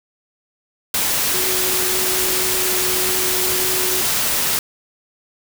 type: tone in noise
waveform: sine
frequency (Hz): 370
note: F#4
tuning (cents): 0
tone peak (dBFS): -26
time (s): 1.34-4.01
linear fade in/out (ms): 2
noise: white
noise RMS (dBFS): -19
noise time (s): 0.94-4.59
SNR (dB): -10
effects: none